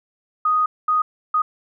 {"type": "tone bursts at uneven times", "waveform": "sine", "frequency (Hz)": 1244.5, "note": "D#6", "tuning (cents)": 0, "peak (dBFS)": -15, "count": 3, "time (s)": [[0.45, 0.66], [0.88, 1.02], [1.34, 1.42]], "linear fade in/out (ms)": 5, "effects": []}